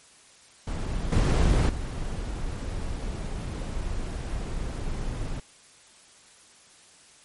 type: noise with level steps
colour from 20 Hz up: brown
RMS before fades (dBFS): -29 / -20 / -31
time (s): 0.67-5.4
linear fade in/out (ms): 5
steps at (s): 1.12 / 1.69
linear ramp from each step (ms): 5
effects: white hiss -54 dBFS RMS until 7.24 s + MP3 48 kbps